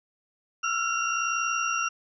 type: tone cluster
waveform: sine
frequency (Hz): 1337 / 1398 / 2763 / 5680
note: E6 / F6 / F7 / F8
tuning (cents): +24 / +1 / -19 / +28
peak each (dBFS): -28 / -32 / -30 / -34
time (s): 0.63-1.89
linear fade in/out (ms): 10
effects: none